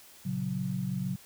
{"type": "chord", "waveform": "sine", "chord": "F# major", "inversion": "first", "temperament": "equal", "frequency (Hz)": [116.54, 138.59, 185], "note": ["A#2", "C#3", "F#3"], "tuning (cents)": [0, 0, 0], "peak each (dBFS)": [-38, -34, -32], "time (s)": [0.25, 1.16], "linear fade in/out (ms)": 10, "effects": ["white hiss -54 dBFS RMS until 1.25 s"]}